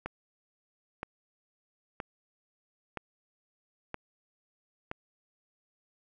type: click train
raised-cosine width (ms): 0.5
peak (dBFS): -20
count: 6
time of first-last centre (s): 0.06-4.914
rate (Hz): 1.03
effects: none